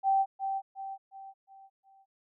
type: tone with echo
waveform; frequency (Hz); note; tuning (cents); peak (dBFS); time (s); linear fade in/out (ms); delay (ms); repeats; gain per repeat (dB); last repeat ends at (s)
sine; 778; G5; -13; -22; 0.03-0.26; 50; 360; 5; -7; 2.06
effects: none